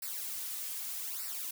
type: noise with flanger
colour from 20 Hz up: blue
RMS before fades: -39 dBFS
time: 0.02-1.51 s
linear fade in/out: 5 ms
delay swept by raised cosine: 0.3 to 3.8 ms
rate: 0.82 Hz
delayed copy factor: -0.75
effects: none